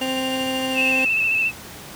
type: tone with tremolo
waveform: triangle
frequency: 2800 Hz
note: F7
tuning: 4 cents sharp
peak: -23 dBFS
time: 0.01-0.92 s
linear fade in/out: 5 ms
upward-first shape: sine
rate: 13 Hz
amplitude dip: 60%
type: tone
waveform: 20% pulse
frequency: 261.6 Hz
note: C4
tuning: in tune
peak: -18 dBFS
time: 0.01-1.05 s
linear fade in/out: 5 ms
type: tone with vibrato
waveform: sine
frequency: 2637 Hz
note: E7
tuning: in tune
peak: -17 dBFS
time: 0.74-1.52 s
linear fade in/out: 50 ms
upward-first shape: square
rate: 14 Hz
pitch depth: 28 cents each way
effects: pink hiss -38 dBFS RMS until 1.95 s + high-pass 80 Hz 12 dB/octave